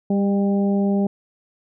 harmonic tone with a mistuned harmonic, 199 Hz, G3, 26 cents sharp, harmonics 1 / 2 / 3 / 4, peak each -17 / -25 / -29 / -33 dBFS, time 0.1-1.07 s, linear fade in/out 5 ms, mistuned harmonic 3, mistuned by +18 cents, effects none

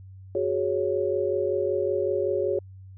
sine chord, F# suspended second, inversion none, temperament equal, 370 / 415.3 / 554.4 Hz, F#4 / G#4 / C#5, 0 / 0 / 0 cents, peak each -27 dBFS, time 0.35-2.59 s, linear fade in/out 2 ms, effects added 95 Hz sine -42 dBFS peak until 2.97 s

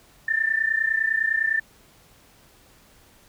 sine tone pair together, 1769.1 / 1799 Hz, A6 / A6, +9 / +38 cents, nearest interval unison, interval 29 cents, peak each -23 dBFS, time 0.28-1.6 s, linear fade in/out 5 ms, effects pink hiss -55 dBFS RMS until 3.28 s

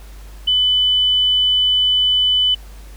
sine tone, 3000 Hz, F#7, 23 cents sharp, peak -12 dBFS, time 0.47-2.55 s, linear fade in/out 10 ms, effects added 50 Hz sine -34 dBFS peak until 2.96 s + pink hiss -46 dBFS RMS until 2.96 s

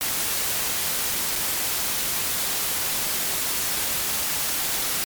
white noise with dropouts, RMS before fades -25 dBFS, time 0.01-5.04 s, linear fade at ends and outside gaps 0 ms, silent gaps 1.355-1.359 s, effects MP3 96 kbps

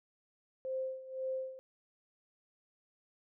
sine tone with tremolo, 523.3 Hz, C5, in tune, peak -33 dBFS, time 0.65-1.59 s, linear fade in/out 0 ms, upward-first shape sine, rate 1.9 Hz, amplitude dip 80%, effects none

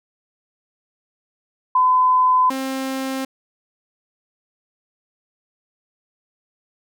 sine / sawtooth tone pair in turn, 1014 / 265.6 Hz, B5 / C4, +45 / +26 cents, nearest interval octave + major seventh, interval 2319 cents, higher first, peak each -12 / -19 dBFS, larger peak first, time 1.75-2.5 / 2.5-3.25 s, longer neither, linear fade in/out 5 ms, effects none

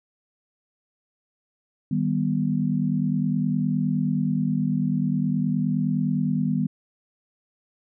sine chord, Eb augmented, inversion none, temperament equal with one note detuned, 155.56 / 196 / 245.5 Hz, Eb3 / G3 / B3, 0 / 0 / -10 cents, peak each -25 dBFS, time 1.91-6.67 s, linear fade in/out 5 ms, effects none

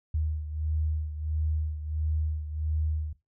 sine beating tone pair, 77.1 / 78.6 Hz, D#2 / D#2, -15 / +18 cents, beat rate 1.5 Hz, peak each -28 / -34 dBFS, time 0.14-3.13 s, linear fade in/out 5 ms, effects noise-tail reverb RT60 0.2 s tail -17 dB re dry

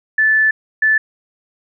sine tone bursts at uneven times, 1748 Hz, A6, 12 cents flat, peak -10 dBFS, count 2, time 0.18-0.51 / 0.82-0.98 s, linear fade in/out 5 ms, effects none

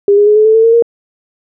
sine tone with pitch steps, 403.6 / 412.1 / 420.7 / 429.6 / 438.6 / 447.8 / 457.2 / 466.8 Hz, G#4 / G#4 / G#4 / A4 / A4 / A4 / A#4 / A#4, -49 / -13 / +22 / -41 / -6 / +30 / -34 / +2 cents, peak -4 dBFS, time 0.08-0.824 s, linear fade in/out 2 ms, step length 93 ms, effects none

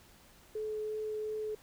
sine tone with vibrato, 429.8 Hz, A4, 41 cents flat, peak -34 dBFS, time 0.55-1.55 s, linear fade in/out 5 ms, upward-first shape triangle, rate 2.8 Hz, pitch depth 8 cents each way, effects pink hiss -60 dBFS RMS until 1.62 s

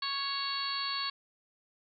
harmonic tone, 554 Hz, C#5, 1 cent flat, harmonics 2 / 3 / 4 / 5 / 6 / 7 / 8, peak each -37 / -42 / -45 / -43 / -43 / -41 / -35 dBFS, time 0.02-1.1 s, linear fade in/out 5 ms, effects none

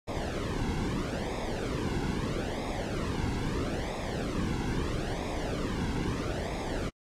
brown noise with flanger, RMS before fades -32 dBFS, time 0.07-6.9 s, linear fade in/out 20 ms, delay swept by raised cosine 0.67 to 1.67 ms, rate 0.77 Hz, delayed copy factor -0.75, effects low-pass 8000 Hz 12 dB/octave + AAC 64 kbps

